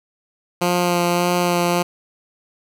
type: tone with vibrato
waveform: 10% pulse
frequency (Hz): 175.6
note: F3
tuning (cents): +10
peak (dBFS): -8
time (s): 0.61-1.83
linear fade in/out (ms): 10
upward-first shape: sine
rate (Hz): 1.7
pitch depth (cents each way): 15
effects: none